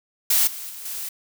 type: noise with level steps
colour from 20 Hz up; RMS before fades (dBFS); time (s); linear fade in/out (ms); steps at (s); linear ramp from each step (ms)
blue; -18 / -34 / -37 / -31; 0.3-1.09; 5; 0.47 / 0.69 / 0.85; 5
effects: none